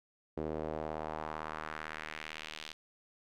sawtooth tone with band-pass filter sweep, 77.78 Hz, D#2, in tune, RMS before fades -41 dBFS, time 0.37-2.73 s, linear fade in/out 5 ms, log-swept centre 410 to 3600 Hz, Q 1.7, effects none

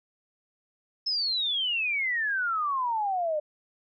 sine exponential sweep, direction down, 5274 to 590 Hz, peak -25 dBFS, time 1.06-3.4 s, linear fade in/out 10 ms, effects none

